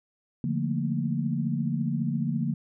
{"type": "chord", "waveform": "sine", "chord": "Bb major seventh", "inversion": "first", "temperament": "just", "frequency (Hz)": [145.68, 174.81, 218.5, 233.1], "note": ["D3", "F3", "A3", "Bb3"], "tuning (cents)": [-14, 2, -12, 0], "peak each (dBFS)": [-29, -31, -33, -30], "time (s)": [0.44, 2.54], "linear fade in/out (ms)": 2, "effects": []}